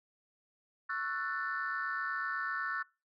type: chord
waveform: sine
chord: F# minor seventh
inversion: second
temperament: just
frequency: 1110 / 1332 / 1480 / 1776 Hz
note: C#6 / E6 / F#6 / A6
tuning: +2 / +18 / 0 / +16 cents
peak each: -40 / -38 / -37 / -38 dBFS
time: 0.89-2.83 s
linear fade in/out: 10 ms
effects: noise-tail reverb RT60 0.3 s tail -25 dB re dry + tanh soft clip ceiling -26 dBFS